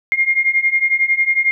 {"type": "beating tone pair", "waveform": "sine", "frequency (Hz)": [2120, 2131], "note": ["C7", "C7"], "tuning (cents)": [22, 31], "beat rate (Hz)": 11, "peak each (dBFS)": [-17, -15], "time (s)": [0.12, 1.51], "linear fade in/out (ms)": 0, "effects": []}